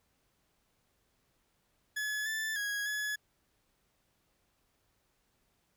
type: tone with pitch steps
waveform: 40% pulse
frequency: 1705 / 1758 / 1655 / 1698 Hz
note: G#6 / A6 / G#6 / G#6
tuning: +45 / -2 / -6 / +38 cents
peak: -32 dBFS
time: 1.96-3.16 s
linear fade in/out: 10 ms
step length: 300 ms
effects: pink hiss -75 dBFS RMS until 5.76 s